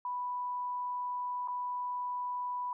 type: tone with dropouts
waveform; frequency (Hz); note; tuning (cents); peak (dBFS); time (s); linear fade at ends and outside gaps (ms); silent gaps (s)
sine; 987.8; B5; 0; -33; 0.05-2.73; 2; 1.476-1.483
effects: none